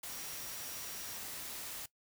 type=tone in noise; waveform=sine; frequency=5680 Hz; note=F8; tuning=28 cents sharp; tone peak=-53 dBFS; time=0.09-1.17 s; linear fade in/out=5 ms; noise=white; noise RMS=-44 dBFS; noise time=0.03-1.86 s; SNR=-12 dB; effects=noise-tail reverb RT60 0.1 s tail -19 dB re dry